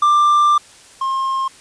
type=tone pair in turn; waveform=triangle; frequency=1185 / 1066.4 Hz; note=D6 / C6; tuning=+15 / +33 cents; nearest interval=major second; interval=182 cents; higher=first; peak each=-8 / -15 dBFS; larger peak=first; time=0.02-0.58 / 1.01-1.48 s; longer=first; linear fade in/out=5 ms; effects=white hiss -44 dBFS RMS until 1.6 s + resampled to 22050 Hz